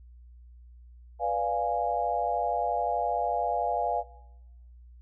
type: chord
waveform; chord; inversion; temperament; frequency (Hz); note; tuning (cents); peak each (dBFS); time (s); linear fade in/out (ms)
sine; B diminished seventh; none; equal; 493.9 / 587.3 / 698.5 / 830.6; B4 / D5 / F5 / Ab5; 0 / 0 / 0 / 0; -33 / -33 / -28 / -30; 1.19-4.04; 50
effects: noise-tail reverb RT60 1.0 s tail -20 dB re dry + added 60 Hz sine -48 dBFS peak until 5.01 s